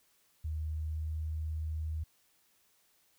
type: tone with pitch glide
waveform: sine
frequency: 77.78 to 78.37 Hz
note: D#2 to D#2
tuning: 0 to +13 cents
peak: -33 dBFS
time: 0.44-2.04 s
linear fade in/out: 10 ms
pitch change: +13 cents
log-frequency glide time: 0.72-1.22 s
effects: white hiss -70 dBFS RMS until 3.18 s